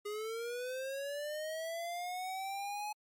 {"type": "linear sweep", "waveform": "square", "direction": "up", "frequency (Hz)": [409.9, 847], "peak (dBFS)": -38, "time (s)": [0.05, 2.93], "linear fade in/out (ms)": 10, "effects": ["MP3 64 kbps"]}